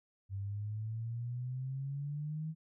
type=exponential sweep; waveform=sine; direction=up; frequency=96.6 to 160.4 Hz; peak=-36 dBFS; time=0.29-2.55 s; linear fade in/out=50 ms; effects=none